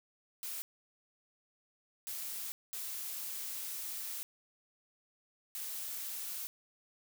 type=noise bursts at uneven times; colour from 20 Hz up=blue; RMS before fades=-41 dBFS; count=4; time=0.43-0.62 / 2.07-2.52 / 2.73-4.23 / 5.55-6.47 s; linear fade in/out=0 ms; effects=none